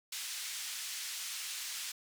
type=band-pass noise; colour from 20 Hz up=white; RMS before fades=-41 dBFS; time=0.12-1.92 s; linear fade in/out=5 ms; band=2000 to 8000 Hz; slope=12 dB/octave; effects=none